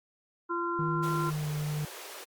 harmonic tone, 343.8 Hz, F4, 27 cents flat, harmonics 1 / 3 / 4, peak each -33 / -33 / -34 dBFS, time 0.49-1.31 s, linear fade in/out 20 ms
triangle tone with pitch glide, 157 to 149.91 Hz, D#3 to D3, +16 to +36 cents, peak -28 dBFS, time 0.79-1.85 s, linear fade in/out 2 ms, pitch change -80 cents, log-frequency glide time 1.1-1.48 s
pink high-pass noise, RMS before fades -44 dBFS, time 1.02-2.25 s, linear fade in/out 20 ms, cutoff 350 Hz, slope 48 dB/octave
effects Opus 48 kbps

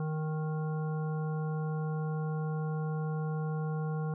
harmonic tone, 155.56 Hz, D#3, in tune, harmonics 1 / 3 / 5 / 7 / 9, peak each -31 / -41 / -45 / -48 / -50 dBFS, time 0-4.14 s, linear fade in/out 2 ms, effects none

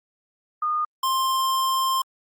sine / square tone pair in turn, 1224 / 1053.5 Hz, D#6 / C6, -29 / +12 cents, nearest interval minor third, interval 259 cents, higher first, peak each -21 dBFS, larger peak neither, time 0.62-0.85 / 1.03-2.02 s, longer second, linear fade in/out 5 ms, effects Opus 48 kbps

